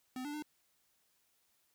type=tone with pitch steps; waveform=square; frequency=255.5 / 293 / 300.8 Hz; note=C4 / D4 / D4; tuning=-41 / -4 / +42 cents; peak=-40 dBFS; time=0.16-0.424 s; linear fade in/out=2 ms; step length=88 ms; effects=white hiss -75 dBFS RMS until 1.74 s